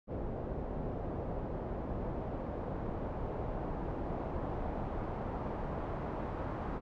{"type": "noise with low-pass filter sweep", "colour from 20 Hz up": "pink", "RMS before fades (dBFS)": -38, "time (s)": [0.07, 6.81], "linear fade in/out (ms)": 50, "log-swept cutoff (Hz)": [580, 920], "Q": 1.2, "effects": []}